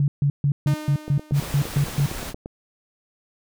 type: tone bursts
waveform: sine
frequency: 142.2 Hz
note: C#3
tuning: 45 cents sharp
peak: -16 dBFS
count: 10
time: 0-2.06 s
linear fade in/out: 2 ms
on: 80 ms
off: 140 ms
type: tone with exponential decay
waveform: sawtooth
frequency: 305.3 Hz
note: D#4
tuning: 33 cents flat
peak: -23 dBFS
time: 0.67-1.92 s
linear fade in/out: 2 ms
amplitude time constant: 270 ms
type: click train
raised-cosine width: 2 ms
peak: -19 dBFS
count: 13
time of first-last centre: 1.08-2.459 s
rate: 8.7 Hz
type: noise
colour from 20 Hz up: pink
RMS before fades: -33 dBFS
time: 1.33-2.34 s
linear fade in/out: 50 ms
effects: none